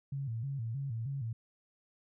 sine tone with vibrato, 125.4 Hz, B2, 27 cents sharp, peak -34 dBFS, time 0.12-1.33 s, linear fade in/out 5 ms, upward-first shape square, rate 3.2 Hz, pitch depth 170 cents each way, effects none

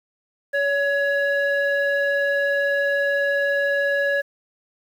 sine tone pair together, 565 / 1680.9 Hz, C#5 / G#6, +33 / +20 cents, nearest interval octave + perfect fifth, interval 1887 cents, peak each -19 dBFS, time 0.53-4.22 s, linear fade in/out 20 ms, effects tanh soft clip ceiling -15 dBFS + 8-bit

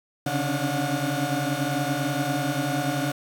30% pulse tone cluster, 134.9 / 145.2 / 277 / 297.5 / 724 Hz, C#3 / D3 / C#4 / D4 / F#5, -47 / -19 / -1 / +22 / -38 cents, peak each -28 dBFS, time 0.26-3.12 s, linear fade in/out 5 ms, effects 8-bit

